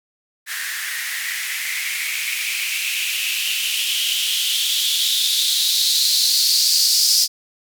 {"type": "noise with band-pass filter sweep", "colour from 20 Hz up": "violet", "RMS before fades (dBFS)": -20, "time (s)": [0.46, 7.28], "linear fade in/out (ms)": 50, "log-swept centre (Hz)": [1700, 5000], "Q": 5.5, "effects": []}